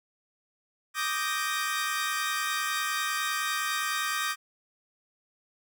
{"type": "chord", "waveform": "sawtooth", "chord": "Eb major seventh", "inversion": "third", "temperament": "equal", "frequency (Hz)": [1174.7, 1244.5, 1568, 1864.7], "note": ["D6", "Eb6", "G6", "Bb6"], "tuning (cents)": [0, 0, 0, 0], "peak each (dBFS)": -30, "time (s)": [0.94, 4.36], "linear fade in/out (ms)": 50, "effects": []}